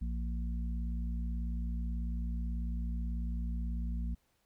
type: harmonic tone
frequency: 58.27 Hz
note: A#1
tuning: in tune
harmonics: 1 / 3 / 4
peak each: -33 / -43 / -45 dBFS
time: 0.01-4.15 s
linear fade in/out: 10 ms
effects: pink hiss -75 dBFS RMS until 4.45 s